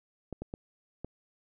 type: clicks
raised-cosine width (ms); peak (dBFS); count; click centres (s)
2; -24; 4; 0.327 / 0.42 / 0.539 / 1.046
effects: none